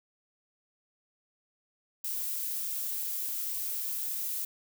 violet noise, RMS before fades -34 dBFS, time 2.04-4.45 s, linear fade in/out 5 ms, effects none

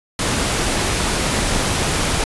pink noise, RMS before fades -19 dBFS, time 0.19-2.24 s, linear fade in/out 2 ms, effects resampled to 24000 Hz

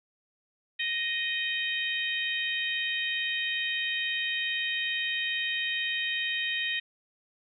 harmonic tone, 622.3 Hz, D#5, in tune, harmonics 3 / 4 / 5 / 6, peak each -32 / -33 / -34 / -35 dBFS, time 0.79-6.8 s, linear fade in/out 10 ms, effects none

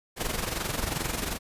pink noise with amplitude modulation, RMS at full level -28 dBFS, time 0.16-1.39 s, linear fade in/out 50 ms, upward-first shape sine, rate 22.6 Hz, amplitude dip 65%, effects resampled to 32000 Hz

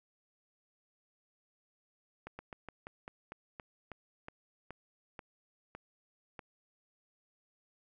slowing click train, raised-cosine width 0.5 ms, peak -29 dBFS, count 14, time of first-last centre 2.27-6.392 s, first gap 120 ms, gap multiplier 1.15, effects none

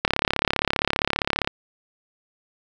click train, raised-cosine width 0.3 ms, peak -3 dBFS, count 51, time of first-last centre 0.05-1.475 s, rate 35.1 Hz, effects none

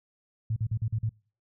sine tone bursts, 110.7 Hz, A2, 11 cents sharp, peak -25 dBFS, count 6, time 0.5-1.093 s, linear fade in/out 5 ms, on 63 ms, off 43 ms, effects noise-tail reverb RT60 0.4 s tail -26 dB re dry

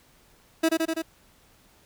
30% pulse tone with echo, 324.4 Hz, E4, 28 cents flat, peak -16 dBFS, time 0.63-0.69 s, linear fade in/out 10 ms, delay 83 ms, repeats 4, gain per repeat -2 dB, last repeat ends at 1.022 s, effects pink hiss -59 dBFS RMS until 1.85 s

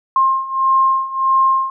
sine beating tone pair, 1062 / 1063.6 Hz, C6 / C6, +25 / +28 cents, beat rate 1.6 Hz, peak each -17 / -14 dBFS, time 0.16-1.7 s, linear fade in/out 2 ms, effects none

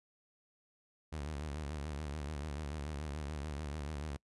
sawtooth tone with vibrato, 74.1 Hz, D2, 16 cents sharp, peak -35 dBFS, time 1.12-4.17 s, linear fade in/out 10 ms, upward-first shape sine, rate 6.9 Hz, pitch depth 110 cents each way, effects noise-tail reverb RT60 0.1 s tail -25 dB re dry + resampled to 24000 Hz

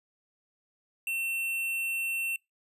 square tone, 2700 Hz, E7, 41 cents sharp, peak -30 dBFS, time 1.07-2.36 s, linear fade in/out 2 ms, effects noise-tail reverb RT60 0.2 s tail -26 dB re dry + resampled to 32000 Hz

